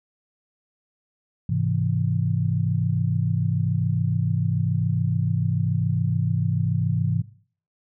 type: chord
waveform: sine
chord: Ab augmented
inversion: none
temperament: equal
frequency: 103.83 / 130.81 / 164.81 Hz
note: Ab2 / C3 / E3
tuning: 0 / 0 / 0 cents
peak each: -25 / -24 / -25 dBFS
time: 1.49-7.22 s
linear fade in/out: 5 ms
effects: noise-tail reverb RT60 0.5 s tail -18 dB re dry